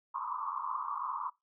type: band-pass noise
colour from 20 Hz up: white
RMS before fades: -37 dBFS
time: 0.14-1.3 s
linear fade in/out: 10 ms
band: 940 to 1200 Hz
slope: 96 dB/octave
effects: noise-tail reverb RT60 0.2 s tail -22 dB re dry